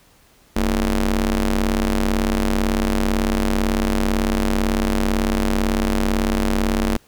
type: ring-modulated tone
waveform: sawtooth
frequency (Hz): 98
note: G2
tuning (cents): 0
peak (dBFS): -10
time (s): 0.56-6.97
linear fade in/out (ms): 5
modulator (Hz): 128
effects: pink hiss -54 dBFS RMS until 7.07 s